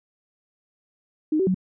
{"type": "tone with pitch steps", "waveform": "sine", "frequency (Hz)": [308.4, 381, 185.6], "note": ["D#4", "G4", "F#3"], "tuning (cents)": [-15, -49, 6], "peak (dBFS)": -18, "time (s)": [1.32, 1.545], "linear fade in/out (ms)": 5, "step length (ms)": 75, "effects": []}